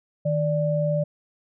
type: tone pair together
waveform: sine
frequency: 155.56 / 587.3 Hz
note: D#3 / D5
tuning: 0 / 0 cents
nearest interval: octave + major seventh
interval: 2300 cents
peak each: -23 dBFS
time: 0.25-1.04 s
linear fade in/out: 10 ms
effects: none